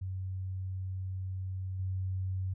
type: tone with level steps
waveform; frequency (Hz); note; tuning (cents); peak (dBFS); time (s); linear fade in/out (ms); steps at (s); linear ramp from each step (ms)
sine; 93.9; F#2; +26; -34 / -31; 0.01-2.54; 10; 1.79; 5
effects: none